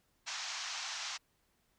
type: band-pass noise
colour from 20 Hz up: white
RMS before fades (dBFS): -41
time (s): 0.26-1.18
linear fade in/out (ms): 20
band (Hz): 720 to 6600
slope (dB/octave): 48
effects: pink hiss -75 dBFS RMS until 1.78 s